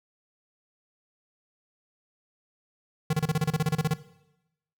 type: tone bursts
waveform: square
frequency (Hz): 154.6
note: D#3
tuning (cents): -11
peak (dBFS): -22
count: 14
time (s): 3.1-3.938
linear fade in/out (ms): 5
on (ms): 32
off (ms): 30
effects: noise-tail reverb RT60 0.9 s tail -17 dB re dry